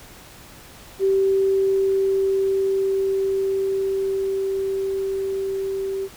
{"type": "tone with level ramp", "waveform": "sine", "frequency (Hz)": 387.7, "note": "G4", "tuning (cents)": -19, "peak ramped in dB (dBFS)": [-15, -23], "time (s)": [0.99, 6.09], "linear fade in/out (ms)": 50, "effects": ["pink hiss -44 dBFS RMS until 6.16 s"]}